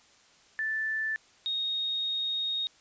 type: tone pair in turn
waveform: sine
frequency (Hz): 1760 / 3729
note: A6 / A#7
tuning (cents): 0 / 0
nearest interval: octave + minor second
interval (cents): 1300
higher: second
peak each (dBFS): -28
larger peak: neither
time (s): 0.59-1.16 / 1.46-2.67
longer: second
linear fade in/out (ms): 0
effects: white hiss -60 dBFS RMS until 2.8 s + resampled to 16000 Hz